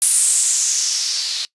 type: noise with low-pass filter sweep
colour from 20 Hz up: violet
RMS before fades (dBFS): -18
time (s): 0.02-1.45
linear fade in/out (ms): 0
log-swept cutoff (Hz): 10000 to 4100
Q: 3.8
effects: noise-tail reverb RT60 0.1 s tail -21 dB re dry + resampled to 24000 Hz